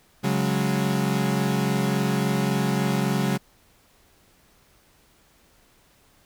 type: chord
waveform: 35% pulse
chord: C# suspended fourth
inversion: none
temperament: equal with one note detuned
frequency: 138.59 / 184.14 / 207.7 Hz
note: C#3 / F#3 / G#3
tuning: 0 / -8 / 0 cents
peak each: -24 dBFS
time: 0.23-3.38 s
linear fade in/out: 20 ms
effects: pink hiss -59 dBFS RMS until 6.25 s